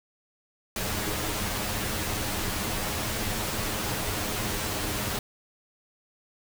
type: noise with comb filter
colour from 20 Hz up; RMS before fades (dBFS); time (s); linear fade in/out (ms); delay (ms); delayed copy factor
pink; -30; 0.76-5.19; 2; 9.6; +0.55
effects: none